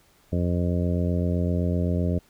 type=harmonic tone; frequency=87.8 Hz; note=F2; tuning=10 cents sharp; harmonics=1 / 2 / 3 / 4 / 5 / 6 / 7; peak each=-24 / -26 / -31 / -35 / -35 / -36 / -35 dBFS; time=0.32-2.19 s; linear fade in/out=10 ms; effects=pink hiss -60 dBFS RMS until 2.29 s